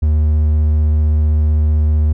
triangle tone, 76.3 Hz, D#2, 33 cents flat, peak -8 dBFS, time 0.02-2.13 s, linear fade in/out 10 ms, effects none

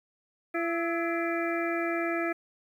harmonic tone with a mistuned harmonic, 337.4 Hz, E4, 40 cents sharp, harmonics 1 / 2 / 4 / 5 / 6 / 7, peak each -30 / -33 / -36 / -37 / -38 / -38 dBFS, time 0.54-2.33 s, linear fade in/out 10 ms, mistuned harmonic 4, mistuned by -55 cents, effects 10-bit

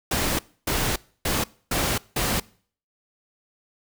pink noise bursts at uneven times, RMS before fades -24 dBFS, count 5, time 0.11-0.39 / 0.67-0.96 / 1.25-1.44 / 1.71-1.98 / 2.16-2.4 s, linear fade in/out 5 ms, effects noise-tail reverb RT60 0.5 s tail -23 dB re dry

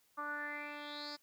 10% pulse tone with low-pass filter sweep, 293.7 Hz, D4, in tune, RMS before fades -43 dBFS, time 0.17-1.17 s, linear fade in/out 20 ms, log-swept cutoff 1200 to 5200 Hz, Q 7.1, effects white hiss -72 dBFS RMS until 1.22 s

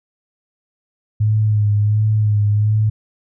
sine tone with vibrato, 105.8 Hz, G#2, 33 cents sharp, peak -12 dBFS, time 1.2-2.9 s, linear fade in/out 10 ms, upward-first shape sine, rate 1.4 Hz, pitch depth 36 cents each way, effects none

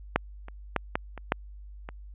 clicks, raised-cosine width 0.5 ms, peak -6 / -27 / -9 / -10 / -24 / -7 / -23 dBFS, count 7, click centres 0.16 / 0.484 / 0.763 / 0.955 / 1.177 / 1.321 / 1.889 s, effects added 50 Hz sine -42 dBFS peak until 2.14 s + resampled to 8000 Hz

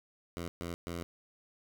10% pulse tone bursts at uneven times, 85.4 Hz, F2, 38 cents flat, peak -29 dBFS, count 3, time 0.37-0.48 / 0.61-0.74 / 0.87-1.03 s, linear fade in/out 0 ms, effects none

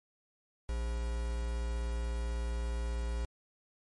triangle tone with quantisation, 58.2 Hz, A#1, 2 cents flat, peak -30 dBFS, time 0.69-3.25 s, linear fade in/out 0 ms, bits 7, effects MP3 48 kbps

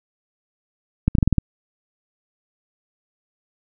clicks, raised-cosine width 5 ms, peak -3 dBFS, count 7, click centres 1.08 / 1.152 / 1.185 / 1.228 / 1.276 / 1.327 / 1.383 s, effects none

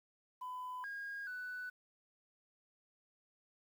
sine tone with pitch steps, 1004 / 1629 / 1490 Hz, B5 / G#6 / F#6, +28 / -34 / +12 cents, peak -40 dBFS, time 0.41-1.7 s, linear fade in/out 10 ms, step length 430 ms, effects tanh soft clip ceiling -38 dBFS + 11-bit

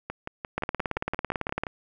two click trains, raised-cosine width 0.5 ms, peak -12 / -17 dBFS, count 20 / 10, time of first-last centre 0.58-1.636 / 0.1-1.668 s, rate 18 / 5.74 Hz, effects none

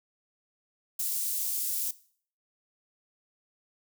white high-pass noise, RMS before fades -31 dBFS, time 0.99-1.91 s, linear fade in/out 5 ms, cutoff 7400 Hz, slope 12 dB/octave, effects noise-tail reverb RT60 0.5 s tail -18 dB re dry

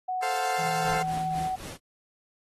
sine tone with pitch glide, 740 to 750.8 Hz, F#5 to F#5, 0 to +25 cents, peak -27 dBFS, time 0.08-1.56 s, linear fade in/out 10 ms, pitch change +25 cents, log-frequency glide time 0.56-0.63 s
15% pulse chord, F major, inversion first, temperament equal, 440 / 523.3 / 698.5 Hz, A4 / C5 / F5, 0 / 0 / 0 cents, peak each -27 dBFS, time 0.22-1.03 s, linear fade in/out 10 ms
sine tone with vibrato, 162.5 Hz, E3, 24 cents flat, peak -34 dBFS, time 0.58-1.48 s, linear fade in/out 20 ms, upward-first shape square, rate 16 Hz, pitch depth 18 cents each way
pink noise with tremolo, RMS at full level -40 dBFS, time 0.84-1.78 s, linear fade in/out 20 ms, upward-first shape sine, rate 3.9 Hz, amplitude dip 70%
effects AAC 32 kbps

